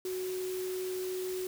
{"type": "tone in noise", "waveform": "sine", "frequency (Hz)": 370.2, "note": "F#4", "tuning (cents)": 1, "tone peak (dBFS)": -33, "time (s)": [0.05, 1.47], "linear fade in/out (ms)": 2, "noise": "white", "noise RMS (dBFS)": -45, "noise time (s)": [0.05, 1.47], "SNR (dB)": 9, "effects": []}